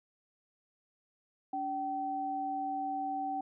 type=tone pair together; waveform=sine; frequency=287.6 / 769 Hz; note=D4 / G5; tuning=-36 / -33 cents; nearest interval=octave + perfect fourth; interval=1703 cents; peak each=-40 / -33 dBFS; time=1.53-3.41 s; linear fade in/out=5 ms; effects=none